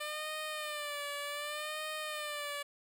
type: tone with vibrato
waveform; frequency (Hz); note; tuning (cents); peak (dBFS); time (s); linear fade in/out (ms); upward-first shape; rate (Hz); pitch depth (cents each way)
10% pulse; 596; D5; +25; -29; 0-2.63; 10; sine; 0.66; 63
effects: none